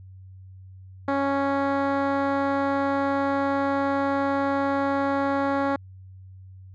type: tone with low-pass filter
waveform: 10% pulse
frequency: 277.2 Hz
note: C#4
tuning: in tune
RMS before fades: -24 dBFS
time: 1.08-5.76 s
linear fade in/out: 2 ms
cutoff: 1500 Hz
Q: 0.52
effects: added 94 Hz sine -42 dBFS peak until 6.74 s